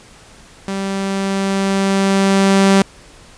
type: tone with level ramp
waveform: sawtooth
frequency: 195 Hz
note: G3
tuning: 9 cents flat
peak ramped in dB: -16 to -4 dBFS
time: 0.68-2.82 s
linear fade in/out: 0 ms
effects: pink hiss -43 dBFS RMS until 3.37 s + resampled to 22050 Hz